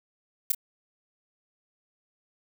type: noise with echo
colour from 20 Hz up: violet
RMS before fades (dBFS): -22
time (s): 0.5-0.52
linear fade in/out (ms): 5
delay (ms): 28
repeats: 1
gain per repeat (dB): -9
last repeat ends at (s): 0.548
effects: none